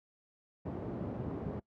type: band-pass noise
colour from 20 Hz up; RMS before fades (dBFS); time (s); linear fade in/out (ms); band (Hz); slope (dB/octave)
pink; -39; 0.65-1.6; 10; 100 to 490; 12
effects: noise-tail reverb RT60 0.1 s tail -21 dB re dry + high-pass 60 Hz 12 dB/octave